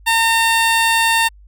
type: tone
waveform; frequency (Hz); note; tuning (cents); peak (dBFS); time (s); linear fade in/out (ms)
15% pulse; 910; A#5; -42; -6; 0.06-1.29; 20
effects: added 50 Hz sine -41 dBFS peak until 1.47 s